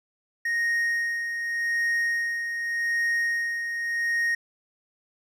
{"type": "tone with tremolo", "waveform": "triangle", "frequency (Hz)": 1864.7, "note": "A#6", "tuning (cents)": 0, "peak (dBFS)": -20, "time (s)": [0.45, 4.35], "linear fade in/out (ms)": 5, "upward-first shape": "sine", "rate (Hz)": 0.85, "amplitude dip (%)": 50, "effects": []}